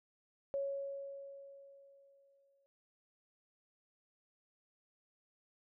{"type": "tone with exponential decay", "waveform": "sine", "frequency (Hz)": 554.4, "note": "C#5", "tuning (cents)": 0, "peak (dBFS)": -33, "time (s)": [0.54, 2.66], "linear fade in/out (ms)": 0, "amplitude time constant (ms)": 460, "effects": ["noise-tail reverb RT60 0.9 s tail -25 dB re dry"]}